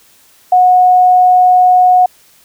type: tone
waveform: sine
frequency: 730 Hz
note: F#5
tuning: 24 cents flat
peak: -4 dBFS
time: 0.52-2.06 s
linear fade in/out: 5 ms
effects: white hiss -47 dBFS RMS until 2.44 s